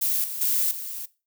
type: noise with level steps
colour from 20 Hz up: violet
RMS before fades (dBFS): -24 / -32 / -23 / -34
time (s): 0.01-1.06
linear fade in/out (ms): 10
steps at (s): 0.24 / 0.41 / 0.71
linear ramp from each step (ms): 2
effects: noise-tail reverb RT60 0.3 s tail -19 dB re dry